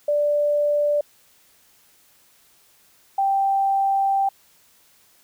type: tone pair in turn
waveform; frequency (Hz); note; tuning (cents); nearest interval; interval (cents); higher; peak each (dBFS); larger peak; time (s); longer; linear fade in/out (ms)
sine; 587.3 / 784; D5 / G5; 0 / 0; perfect fourth; 500; second; -17; neither; 0.08-1.01 / 3.18-4.29; second; 5
effects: white hiss -57 dBFS RMS until 5.23 s